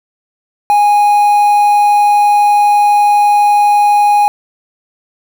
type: tone with quantisation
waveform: triangle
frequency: 826 Hz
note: G#5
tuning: 10 cents flat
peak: -4 dBFS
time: 0.7-4.28 s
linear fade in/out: 0 ms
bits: 5
effects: none